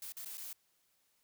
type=noise with dropouts; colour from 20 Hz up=blue; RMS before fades=-45 dBFS; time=0.02-0.53 s; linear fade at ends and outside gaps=2 ms; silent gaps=0.122-0.168 / 0.248-0.258 / 0.373-0.379 s; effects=white hiss -75 dBFS RMS until 1.23 s